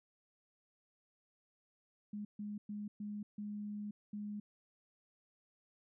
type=tone bursts at uneven times; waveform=sine; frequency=207.7 Hz; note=G#3; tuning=in tune; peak=-40 dBFS; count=6; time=2.13-2.25 / 2.39-2.58 / 2.69-2.88 / 3-3.23 / 3.38-3.91 / 4.13-4.4 s; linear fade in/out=5 ms; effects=none